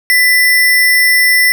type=tone with sample-and-hold; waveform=sine; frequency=1992 Hz; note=B6; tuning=14 cents sharp; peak=-6 dBFS; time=0.1-1.52 s; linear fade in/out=0 ms; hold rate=7350 Hz; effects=none